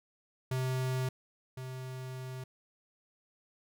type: tone pair in turn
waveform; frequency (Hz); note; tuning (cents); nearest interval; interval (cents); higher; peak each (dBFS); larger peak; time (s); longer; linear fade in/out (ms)
square; 129.4 / 129.4; C3 / C3; -19 / -19; unison; 0; neither; -31 / -40; first; 0.51-1.09 / 1.57-2.44; second; 5
effects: none